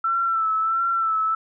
sine tone with vibrato, 1332 Hz, E6, 18 cents sharp, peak -19 dBFS, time 0.04-1.35 s, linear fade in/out 5 ms, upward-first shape sine, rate 1.5 Hz, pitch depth 41 cents each way, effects none

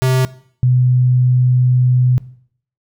square / sine tone pair in turn, 129.6 / 125.77 Hz, C3 / B2, -16 / +32 cents, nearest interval minor second, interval 52 cents, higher first, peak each -12 / -9 dBFS, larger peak second, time 0.02-0.25 / 0.63-2.18 s, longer second, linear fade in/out 0 ms, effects noise-tail reverb RT60 0.6 s tail -19 dB re dry

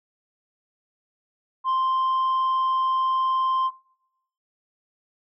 sine tone, 1046.5 Hz, C6, in tune, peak -17 dBFS, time 1.64-3.71 s, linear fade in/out 50 ms, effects noise-tail reverb RT60 0.8 s tail -23 dB re dry + tanh soft clip ceiling -19 dBFS

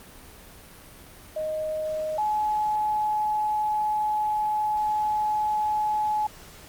sine tone pair in turn, 622.3 / 849.8 Hz, D#5 / G#5, 0 / +40 cents, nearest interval perfect fourth, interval 540 cents, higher second, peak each -26 / -22 dBFS, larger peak second, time 1.36-2.18 / 2.18-6.27 s, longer second, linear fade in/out 5 ms, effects pink hiss -47 dBFS RMS until 6.68 s + Opus 32 kbps

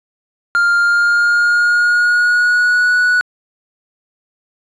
triangle tone with pitch glide, 1400 to 1472.2 Hz, F6 to F#6, +4 to -9 cents, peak -8 dBFS, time 0.55-3.21 s, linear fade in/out 0 ms, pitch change +87 cents, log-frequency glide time 0.78-2.96 s, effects resampled to 22050 Hz

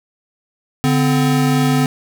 square tone pair together, 144.86 / 256.1 Hz, D3 / C4, -23 / -37 cents, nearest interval minor seventh, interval 986 cents, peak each -16 dBFS, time 0.84-1.86 s, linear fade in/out 0 ms, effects none

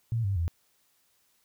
sine tone with pitch steps, 115 / 98.39 / 84.18 Hz, A#2 / G2 / E2, -23 / +7 / +37 cents, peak -25 dBFS, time 0.12-0.48 s, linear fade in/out 0 ms, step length 120 ms, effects white hiss -69 dBFS RMS until 1.44 s

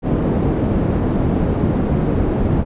white low-pass noise, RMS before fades -17 dBFS, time 0.02-2.65 s, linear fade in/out 50 ms, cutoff 290 Hz, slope 12 dB/octave, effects resampled to 8000 Hz

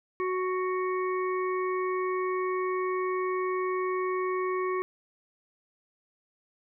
harmonic tone, 370 Hz, F#4, in tune, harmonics 1 / 3 / 5 / 6, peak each -28 / -32 / -42 / -41 dBFS, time 0.2-4.82 s, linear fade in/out 0 ms, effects none

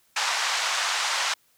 pink band-pass noise, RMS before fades -26 dBFS, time 0.16-1.34 s, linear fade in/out 5 ms, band 840 to 7200 Hz, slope 24 dB/octave, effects white hiss -64 dBFS RMS until 1.57 s

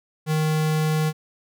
square tone, 155.56 Hz, D#3, in tune, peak -20 dBFS, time 0.26-1.13 s, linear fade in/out 50 ms, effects none

